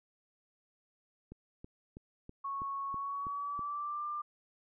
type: click train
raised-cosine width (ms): 3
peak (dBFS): -34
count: 8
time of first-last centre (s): 1.32-3.593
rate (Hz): 3.08
type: tone with pitch glide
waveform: sine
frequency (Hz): 1105 to 1191.2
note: C#6 to D6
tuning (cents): -6 to +24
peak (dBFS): -35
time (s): 2.44-4.22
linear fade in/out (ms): 10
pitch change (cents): +130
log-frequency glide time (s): 2.92-4.06
effects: none